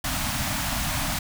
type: band-stop noise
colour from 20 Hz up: pink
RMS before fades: -27 dBFS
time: 0.04-1.19 s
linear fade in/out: 5 ms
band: 300 to 590 Hz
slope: 96 dB/octave
effects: none